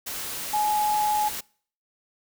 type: tone in noise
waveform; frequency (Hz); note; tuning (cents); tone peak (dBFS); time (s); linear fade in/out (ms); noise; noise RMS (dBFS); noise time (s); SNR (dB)
sine; 843; G#5; +26; -21; 0.53-1.29; 10; white; -33; 0.06-1.41; +9
effects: noise-tail reverb RT60 0.5 s tail -24 dB re dry